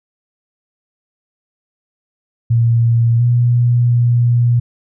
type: tone with pitch steps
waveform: sine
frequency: 116.6 / 120.8 / 120.1 Hz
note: A#2 / B2 / B2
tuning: +1 / -38 / -48 cents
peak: -9 dBFS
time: 2.5-4.6 s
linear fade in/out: 10 ms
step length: 700 ms
effects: none